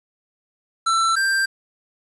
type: tone pair in turn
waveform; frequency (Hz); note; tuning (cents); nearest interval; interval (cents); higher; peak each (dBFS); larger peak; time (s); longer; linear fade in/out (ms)
square; 1337 / 1578.6; E6 / G6; +24 / +12; minor third; 288; second; -17 / -18; first; 0.86-1.16 / 1.16-1.46; neither; 10
effects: resampled to 24000 Hz + 8-bit